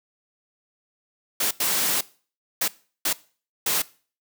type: noise bursts at uneven times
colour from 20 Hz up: white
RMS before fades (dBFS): -23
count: 5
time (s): 1.4-1.51 / 1.6-2.01 / 2.61-2.68 / 3.05-3.13 / 3.66-3.82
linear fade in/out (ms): 5
effects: noise-tail reverb RT60 0.4 s tail -20 dB re dry + high-pass 150 Hz 12 dB/octave